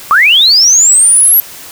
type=linear sweep; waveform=sine; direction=up; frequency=1108.7 to 11820 Hz; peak=-3 dBFS; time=0.11-1.4 s; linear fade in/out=0 ms; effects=white hiss -30 dBFS RMS until 1.71 s